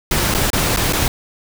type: noise with dropouts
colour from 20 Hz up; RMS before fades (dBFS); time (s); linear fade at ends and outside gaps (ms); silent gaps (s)
pink; -17; 0.11-1.08; 2; 0.341-0.347 / 0.503-0.531 / 0.763-0.771 / 0.926-0.932
effects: none

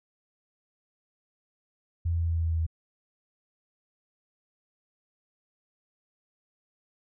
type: tone with pitch steps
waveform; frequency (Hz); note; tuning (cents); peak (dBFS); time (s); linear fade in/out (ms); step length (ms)
sine; 84.5 / 84.01 / 83.53 / 83.05 / 82.57 / 82.09 / 81.62 / 81.15; E2 / E2 / E2 / E2 / E2 / E2 / E2 / E2; +43 / +33 / +23 / +13 / +3 / -7 / -17 / -27; -24; 2.05-2.666; 10; 77
effects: none

